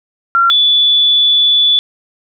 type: tone pair in turn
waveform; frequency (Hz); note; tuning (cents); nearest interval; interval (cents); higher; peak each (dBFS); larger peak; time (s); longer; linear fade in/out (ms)
sine; 1372 / 3457; F6 / A7; -31 / -31; octave + major third; 1600; second; -7; neither; 0.35-0.5 / 0.5-1.79; second; 0
effects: none